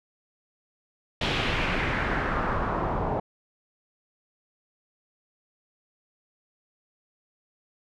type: noise with low-pass filter sweep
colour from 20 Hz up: pink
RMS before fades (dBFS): -27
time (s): 1.21-3.2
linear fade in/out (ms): 5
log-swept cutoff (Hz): 3400 to 780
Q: 2.1
effects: none